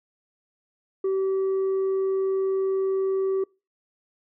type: tone with tanh clipping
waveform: sine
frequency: 384.3 Hz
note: G4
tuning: 34 cents flat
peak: -22 dBFS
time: 1.04-3.44 s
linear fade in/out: 5 ms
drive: 2 dB
effects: noise-tail reverb RT60 0.3 s tail -26 dB re dry